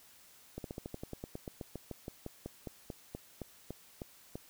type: slowing click train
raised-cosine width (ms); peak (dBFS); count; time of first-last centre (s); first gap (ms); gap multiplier
2; -27; 24; 0.58-4.355; 62; 1.08
effects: white hiss -60 dBFS RMS until 4.49 s